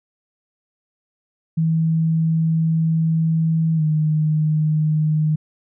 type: tone with pitch glide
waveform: sine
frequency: 161.7 to 154.31 Hz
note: E3 to D#3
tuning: -33 to -14 cents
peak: -15 dBFS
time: 1.57-5.36 s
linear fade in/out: 10 ms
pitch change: -81 cents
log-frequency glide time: 3.76-3.82 s
effects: none

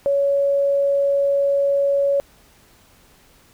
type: tone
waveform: sine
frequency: 560 Hz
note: C#5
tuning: 18 cents sharp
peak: -15 dBFS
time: 0.06-2.2 s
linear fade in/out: 0 ms
effects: pink hiss -53 dBFS RMS until 3.53 s

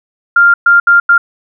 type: tone bursts at uneven times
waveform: sine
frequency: 1396.9 Hz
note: F6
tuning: in tune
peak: -3 dBFS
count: 4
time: 0.36-0.54 / 0.66-0.8 / 0.87-1 / 1.09-1.18 s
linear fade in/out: 5 ms
effects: none

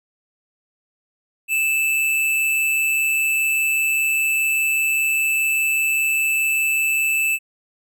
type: tone with amplitude modulation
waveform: square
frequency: 2637 Hz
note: E7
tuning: in tune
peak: -16 dBFS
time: 1.48-7.39 s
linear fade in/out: 50 ms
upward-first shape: sine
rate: 145 Hz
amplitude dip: 40%
effects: none

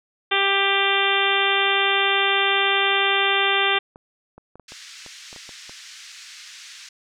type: harmonic tone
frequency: 394.4 Hz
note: G4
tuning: 11 cents sharp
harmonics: 1 / 2 / 3 / 4 / 5 / 6 / 7 / 8 / 9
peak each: -26 / -26 / -26 / -26 / -26 / -26 / -26 / -26 / -26 dBFS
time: 0.31-3.79 s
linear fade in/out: 10 ms
type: clicks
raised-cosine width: 1 ms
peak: -29 dBFS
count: 11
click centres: 3.754 / 3.959 / 4.38 / 4.556 / 4.597 / 4.721 / 5.063 / 5.329 / 5.362 / 5.492 / 5.695 s
type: band-pass noise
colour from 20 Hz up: white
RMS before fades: -42 dBFS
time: 4.68-6.89 s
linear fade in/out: 5 ms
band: 1600 to 6400 Hz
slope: 24 dB/octave
effects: none

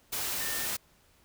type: tone in noise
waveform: sine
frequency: 1800 Hz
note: A6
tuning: 39 cents sharp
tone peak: -39 dBFS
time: 0.4-0.66 s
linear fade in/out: 10 ms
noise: white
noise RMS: -33 dBFS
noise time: 0.12-0.77 s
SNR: -9 dB
effects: pink hiss -64 dBFS RMS until 1.24 s

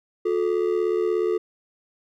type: ring-modulated tone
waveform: triangle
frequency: 397.9 Hz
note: G4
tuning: 26 cents sharp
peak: -15 dBFS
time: 0.25-1.38 s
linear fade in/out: 10 ms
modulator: 38.4 Hz
effects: none

